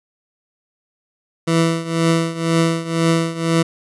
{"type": "tone with tremolo", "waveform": "20% pulse", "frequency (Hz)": 165.1, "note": "E3", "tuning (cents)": 3, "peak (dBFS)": -7, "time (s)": [1.47, 3.63], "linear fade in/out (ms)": 10, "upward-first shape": "triangle", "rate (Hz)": 2, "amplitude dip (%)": 85, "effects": ["resampled to 24000 Hz"]}